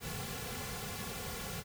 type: noise with comb filter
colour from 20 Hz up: pink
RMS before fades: -41 dBFS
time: 0-1.64 s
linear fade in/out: 50 ms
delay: 3.2 ms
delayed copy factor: -1
effects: none